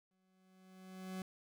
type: tone with exponential growth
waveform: 40% pulse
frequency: 187.1 Hz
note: F#3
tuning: 20 cents sharp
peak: -39 dBFS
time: 0.11-1.22 s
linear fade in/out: 2 ms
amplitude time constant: 240 ms
effects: none